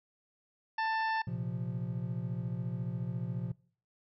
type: harmonic tone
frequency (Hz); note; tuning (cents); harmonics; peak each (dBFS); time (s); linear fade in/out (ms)
887; A5; +14; 1 / 2 / 3 / 4 / 5 / 6; -31 / -35 / -45 / -51 / -49 / -51; 0.78-1.22; 5
type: chord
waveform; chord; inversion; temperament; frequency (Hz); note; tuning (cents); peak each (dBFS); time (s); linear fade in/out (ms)
triangle; Bb suspended second; none; equal; 116.54 / 130.81 / 174.61; Bb2 / C3 / F3; 0 / 0 / 0; -36; 1.27-3.52; 5
effects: noise-tail reverb RT60 0.5 s tail -23 dB re dry